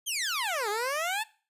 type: exponential two-way sweep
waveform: 15% pulse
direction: down then up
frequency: 3309 to 400 to 905 Hz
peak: -22 dBFS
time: 0.06-1.24 s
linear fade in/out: 20 ms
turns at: 0.69 s
effects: noise-tail reverb RT60 0.4 s tail -21 dB re dry + resampled to 32000 Hz